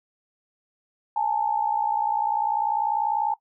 sine tone pair together, 834 / 894.2 Hz, G#5 / A5, +7 / +28 cents, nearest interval minor second, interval 121 cents, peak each -24 dBFS, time 1.16-3.34 s, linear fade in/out 5 ms, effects noise-tail reverb RT60 0.1 s tail -18 dB re dry

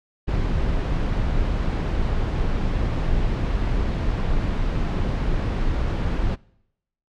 brown noise, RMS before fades -22 dBFS, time 0.27-6.36 s, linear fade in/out 20 ms, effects noise-tail reverb RT60 0.8 s tail -24 dB re dry + low-pass 4000 Hz 12 dB/octave

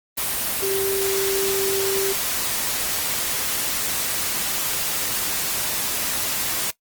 sine tone in noise, 390 Hz, G4, 9 cents flat, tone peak -22 dBFS, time 0.62-2.13 s, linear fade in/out 10 ms, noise white, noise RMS -24 dBFS, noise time 0.17-6.71 s, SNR -1 dB, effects noise-tail reverb RT60 0.1 s tail -18 dB re dry + Opus 24 kbps

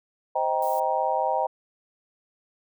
sine chord, C minor seventh, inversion none, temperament just, 523.3 / 627.9 / 784.9 / 941.9 Hz, C5 / Eb5 / G5 / Bb5, 0 / +16 / +2 / +18 cents, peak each -29 / -28 / -26 / -27 dBFS, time 0.35-1.47 s, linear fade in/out 10 ms
violet noise, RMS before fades -41 dBFS, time 0.62-0.8 s, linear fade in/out 5 ms
effects none

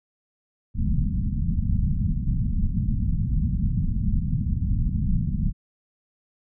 pink low-pass noise, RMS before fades -23 dBFS, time 0.74-5.53 s, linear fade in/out 50 ms, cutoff 220 Hz, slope 48 dB/octave, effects none

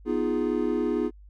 triangle chord, F half-diminished seventh, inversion second, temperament equal, 246.9 / 311.1 / 349.2 / 415.3 Hz, Cb4 / Eb4 / F4 / Ab4, 0 / 0 / 0 / 0 cents, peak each -27 dBFS, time 0.05-1.11 s, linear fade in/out 50 ms, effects added 50 Hz sine -46 dBFS peak until 1.29 s

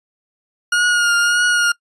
40% pulse tone with vibrato, 1429 Hz, F6, 39 cents sharp, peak -12 dBFS, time 0.72-1.72 s, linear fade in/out 5 ms, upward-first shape triangle, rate 1.7 Hz, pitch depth 31 cents each way, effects noise-tail reverb RT60 0.1 s tail -23 dB re dry + resampled to 24000 Hz

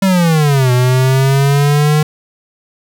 square exponential two-way sweep, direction down then up, 196.9 to 123.6 to 153.1 Hz, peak -9 dBFS, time 0.02-2.03 s, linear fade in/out 5 ms, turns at 0.72 s, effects none

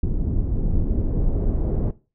brown noise with low-pass filter sweep, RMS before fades -21 dBFS, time 0.03-1.91 s, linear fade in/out 2 ms, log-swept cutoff 280 to 510 Hz, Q 1.2, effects noise-tail reverb RT60 0.3 s tail -17 dB re dry

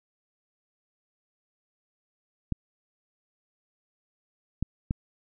clicks, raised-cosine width 5 ms, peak -14 dBFS, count 3, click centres 2.523 / 4.626 / 4.909 s, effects none

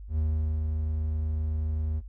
triangle tone with ADSR envelope, 77.78 Hz, D#2, in tune, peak -21 dBFS, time 0.08-2.02 s, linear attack 96 ms, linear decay 430 ms, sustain -3 dB, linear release 44 ms, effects added 50 Hz sine -39 dBFS peak until 2.08 s

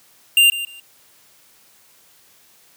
square tone with echo, 2789 Hz, F7, 3 cents flat, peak -10 dBFS, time 0.37-0.5 s, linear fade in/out 2 ms, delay 150 ms, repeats 2, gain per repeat -14 dB, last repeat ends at 0.8 s, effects white hiss -53 dBFS RMS until 2.76 s + high-pass 80 Hz 12 dB/octave

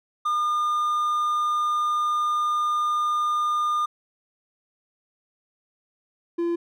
triangle tone pair in turn, 1211 / 341.5 Hz, D#6 / F4, -47 / -39 cents, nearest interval octave + minor seventh, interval 2192 cents, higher first, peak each -19 / -20 dBFS, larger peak first, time 0.25-3.86 / 6.38-6.56 s, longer first, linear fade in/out 10 ms, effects none

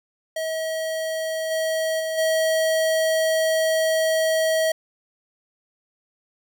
square tone with level steps, 640 Hz, D#5, 49 cents sharp, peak -25 / -22 / -25 / -19 dBFS, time 0.36-4.72 s, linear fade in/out 5 ms, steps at 1.5 / 1.99 / 2.17 s, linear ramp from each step 20 ms, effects none

